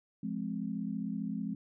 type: chord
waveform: sine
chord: F minor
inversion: none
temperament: equal with one note detuned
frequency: 174.61 / 210.1 / 261.6 Hz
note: F3 / Ab3 / C4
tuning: 0 / +20 / 0 cents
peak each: -39 / -36 / -39 dBFS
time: 0.23-1.55 s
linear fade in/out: 5 ms
effects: none